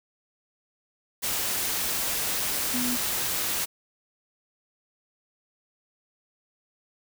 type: tone in noise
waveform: sine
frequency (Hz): 246.9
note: B3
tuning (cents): 0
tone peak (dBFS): -28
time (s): 2.73-2.97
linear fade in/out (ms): 20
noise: white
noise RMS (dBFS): -28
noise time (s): 1.22-3.66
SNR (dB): -3
effects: none